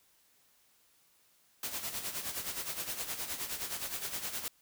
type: noise with tremolo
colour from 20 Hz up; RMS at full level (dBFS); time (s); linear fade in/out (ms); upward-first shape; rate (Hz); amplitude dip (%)
white; -36; 1.63-4.48; 2; sine; 9.6; 65
effects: white hiss -68 dBFS RMS until 4.61 s